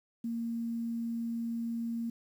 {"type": "tone", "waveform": "sine", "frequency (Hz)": 231.6, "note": "A#3", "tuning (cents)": -11, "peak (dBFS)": -32, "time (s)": [0.24, 2.1], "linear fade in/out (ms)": 5, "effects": ["10-bit"]}